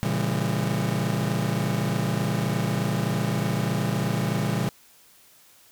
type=chord; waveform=40% pulse; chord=A# diminished seventh; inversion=none; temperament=just; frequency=116.54 / 139.85 / 167.82 / 201.4 Hz; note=A#2 / C#3 / E3 / G3; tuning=0 / +16 / +31 / +47 cents; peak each=-28 dBFS; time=0.03-4.69 s; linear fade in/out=0 ms; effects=white hiss -55 dBFS RMS until 5.71 s